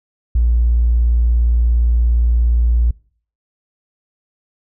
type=tone with tanh clipping; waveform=triangle; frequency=58.6 Hz; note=A#1; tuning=10 cents sharp; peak=-10 dBFS; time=0.35-2.91 s; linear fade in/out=5 ms; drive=2 dB; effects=noise-tail reverb RT60 0.5 s tail -24 dB re dry